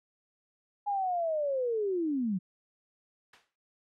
sine linear sweep, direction down, 830.6 to 174.61 Hz, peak -27 dBFS, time 0.86-2.39 s, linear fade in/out 20 ms
blue noise with exponential decay, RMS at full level -36 dBFS, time 3.33-3.56 s, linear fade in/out 5 ms, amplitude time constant 48 ms
effects low-pass 2000 Hz 12 dB/octave + MP3 64 kbps

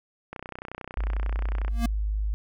click train, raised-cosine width 0.5 ms, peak -21 dBFS, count 43, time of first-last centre 0.33-1.68 s, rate 31.1 Hz
sine tone, 51.91 Hz, G#1, in tune, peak -24 dBFS, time 0.97-2.34 s, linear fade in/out 0 ms
square tone with exponential growth, 233.1 Hz, A#3, in tune, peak -22 dBFS, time 1.69-1.86 s, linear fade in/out 5 ms, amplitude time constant 35 ms
effects none

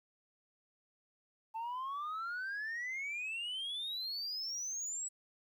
sine exponential sweep, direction up, 880 to 7910 Hz, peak -35 dBFS, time 1.54-5.09 s, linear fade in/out 20 ms, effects tanh soft clip ceiling -36 dBFS + 12-bit

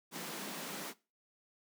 pink high-pass noise, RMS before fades -43 dBFS, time 0.11-0.94 s, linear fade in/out 50 ms, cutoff 160 Hz, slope 96 dB/octave, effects noise-tail reverb RT60 0.3 s tail -20 dB re dry

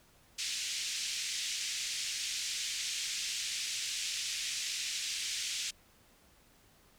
white band-pass noise, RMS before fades -37 dBFS, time 0.38-5.71 s, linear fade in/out 10 ms, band 2200 to 7100 Hz, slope 24 dB/octave, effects pink hiss -64 dBFS RMS until 6.98 s

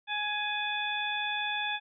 harmonic tone with a mistuned harmonic, 835 Hz, G#5, 9 cents sharp, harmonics 1 / 2 / 3 / 4, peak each -35 / -35 / -35 / -35 dBFS, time 0.07-1.8 s, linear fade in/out 50 ms, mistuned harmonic 4, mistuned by +60 cents, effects none

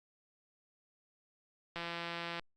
click train, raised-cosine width 0.3 ms, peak -24 dBFS, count 109, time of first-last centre 1.76-2.395 s, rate 170 Hz, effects Opus 48 kbps

